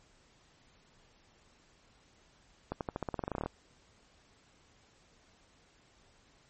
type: accelerating click train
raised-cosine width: 1 ms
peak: -20 dBFS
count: 16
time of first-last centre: 2.72-3.46 s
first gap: 88 ms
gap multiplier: 0.91
effects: pink hiss -65 dBFS RMS until 6.49 s + MP3 32 kbps

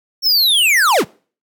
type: linear sweep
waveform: square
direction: down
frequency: 5520 to 94.6 Hz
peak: -11 dBFS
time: 0.22-1.05 s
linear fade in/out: 50 ms
effects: noise-tail reverb RT60 0.4 s tail -24 dB re dry

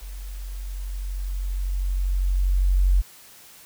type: tone with level ramp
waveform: sine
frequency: 46.25 Hz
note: F#1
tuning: in tune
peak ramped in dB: -33 to -14 dBFS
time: 0.01-3.02 s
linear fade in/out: 20 ms
effects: white hiss -48 dBFS RMS until 3.65 s

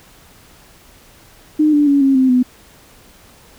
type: tone with pitch steps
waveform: sine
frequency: 305.1 / 293.3 / 282 / 271.2 / 260.7 / 250.7 Hz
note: D#4 / D4 / C#4 / C#4 / C4 / B3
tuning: -34 / -2 / +30 / -38 / -6 / +26 cents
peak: -9 dBFS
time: 1.59-2.43 s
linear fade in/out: 10 ms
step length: 140 ms
effects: pink hiss -46 dBFS RMS until 3.58 s

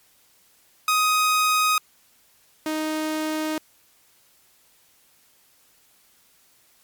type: tone pair in turn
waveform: sawtooth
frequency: 1253 / 311.1 Hz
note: D#6 / D#4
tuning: +12 / 0 cents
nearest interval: 2 octaves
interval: 2412 cents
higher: first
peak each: -14 / -20 dBFS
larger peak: first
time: 0.88-1.78 / 2.66-3.58 s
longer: second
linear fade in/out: 2 ms
effects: white hiss -59 dBFS RMS until 6.83 s + MP3 96 kbps

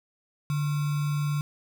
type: tone with sample-and-hold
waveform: sine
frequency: 146.83 Hz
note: D3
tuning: in tune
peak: -24 dBFS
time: 0.5-1.41 s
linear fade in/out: 0 ms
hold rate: 1225 Hz
effects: none

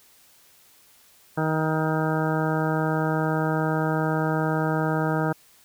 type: harmonic tone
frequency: 157.5 Hz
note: D#3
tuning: 21 cents sharp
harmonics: 1 / 2 / 3 / 4 / 5 / 6 / 8 / 9 / 10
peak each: -25 / -28 / -30 / -31 / -32 / -33 / -34 / -35 / -35 dBFS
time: 1.37-5.33 s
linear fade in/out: 10 ms
effects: white hiss -56 dBFS RMS until 5.64 s

